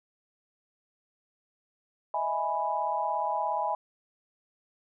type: chord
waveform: sine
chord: E major seventh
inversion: third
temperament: equal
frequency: 622.3 / 659.3 / 830.6 / 987.8 Hz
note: D#5 / E5 / G#5 / B5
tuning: 0 / 0 / 0 / 0 cents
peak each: -36 / -35 / -30 / -31 dBFS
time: 2.14-3.75 s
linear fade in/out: 2 ms
effects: none